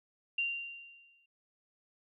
sine tone with exponential decay, 2773 Hz, F7, 13 cents flat, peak -28 dBFS, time 0.38-1.26 s, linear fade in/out 5 ms, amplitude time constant 190 ms, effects none

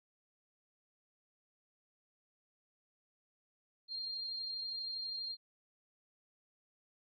sine tone with amplitude modulation, 4203 Hz, C8, 7 cents sharp, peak -37 dBFS, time 3.88-5.37 s, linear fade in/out 50 ms, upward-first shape sine, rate 32.4 Hz, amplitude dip 30%, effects none

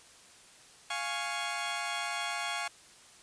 15% pulse chord, Db major, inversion first, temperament equal, 698.5 / 830.6 / 1108.7 Hz, F5 / Ab5 / Db6, 0 / 0 / 0 cents, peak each -31 dBFS, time 0.9-2.68 s, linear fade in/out 5 ms, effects white hiss -56 dBFS RMS until 3.22 s + resampled to 22050 Hz

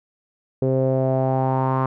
sawtooth tone with low-pass filter sweep, 131.5 Hz, C3, 9 cents sharp, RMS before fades -20 dBFS, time 0.62-1.86 s, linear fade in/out 2 ms, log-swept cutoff 460 to 1100 Hz, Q 4.6, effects none

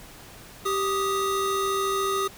square tone pair together, 390.2 / 1244.5 Hz, G4 / D#6, -8 / 0 cents, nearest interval octave + minor sixth, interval 2008 cents, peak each -27 dBFS, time 0.65-2.28 s, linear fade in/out 10 ms, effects pink hiss -46 dBFS RMS until 2.37 s

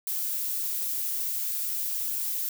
violet noise, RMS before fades -30 dBFS, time 0.07-2.49 s, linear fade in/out 2 ms, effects none

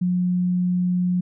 sine tone, 179.7 Hz, F3, 50 cents sharp, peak -18 dBFS, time 0.01-1.21 s, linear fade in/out 10 ms, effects none

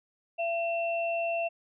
sine tone pair together, 675 / 2700 Hz, E5 / E7, +41 / +41 cents, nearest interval 2 octaves, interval 2400 cents, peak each -28 / -34 dBFS, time 0.38-1.49 s, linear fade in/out 20 ms, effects none

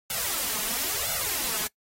white noise with flanger, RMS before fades -29 dBFS, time 0.1-1.67 s, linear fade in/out 2 ms, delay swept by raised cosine 1.4 to 4.7 ms, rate 0.99 Hz, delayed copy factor +0.9, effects noise-tail reverb RT60 0.1 s tail -23 dB re dry + AAC 48 kbps

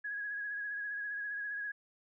sine tone with vibrato, 1663 Hz, G#6, 2 cents sharp, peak -36 dBFS, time 0.04-1.72 s, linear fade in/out 10 ms, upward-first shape sine, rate 15 Hz, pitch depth 34 cents each way, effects none

